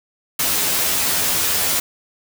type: noise with comb filter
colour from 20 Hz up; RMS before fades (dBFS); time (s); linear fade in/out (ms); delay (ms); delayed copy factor
white; -19; 0.39-1.8; 5; 12; +1
effects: none